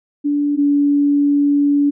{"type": "tone pair in turn", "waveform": "sine", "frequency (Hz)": [289.8, 286.8], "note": ["D4", "D4"], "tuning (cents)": [-23, -41], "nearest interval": "unison", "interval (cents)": 18, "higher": "first", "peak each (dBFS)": [-14, -11], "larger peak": "second", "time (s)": [[0.24, 0.57], [0.57, 1.91]], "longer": "second", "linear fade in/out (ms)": 20, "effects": []}